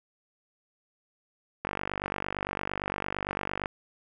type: click train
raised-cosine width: 0.5 ms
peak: -15 dBFS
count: 99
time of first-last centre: 1.65-3.658 s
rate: 48.8 Hz
effects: none